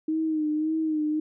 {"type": "tone with vibrato", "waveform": "sine", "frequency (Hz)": 311.1, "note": "D#4", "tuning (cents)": 0, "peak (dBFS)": -23, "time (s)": [0.08, 1.2], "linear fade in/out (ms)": 5, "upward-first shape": "sine", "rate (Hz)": 1.8, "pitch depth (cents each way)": 46, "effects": []}